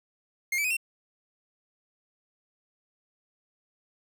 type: tone with pitch steps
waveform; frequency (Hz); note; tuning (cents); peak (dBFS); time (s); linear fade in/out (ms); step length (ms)
45% pulse; 2129 / 2308 / 2503 / 2714; C7 / D7 / D#7 / E7; +30 / -31 / +10 / +50; -25; 0.52-0.768; 5; 62
effects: none